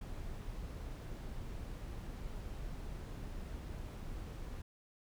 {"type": "noise", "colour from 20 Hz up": "brown", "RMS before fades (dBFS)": -44, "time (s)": [0.01, 4.62], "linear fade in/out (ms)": 5, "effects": []}